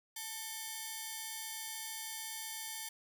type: ring-modulated tone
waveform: 5% pulse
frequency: 1333 Hz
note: E6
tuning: 19 cents sharp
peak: -26 dBFS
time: 0.16-2.89 s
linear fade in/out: 5 ms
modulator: 459 Hz
effects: none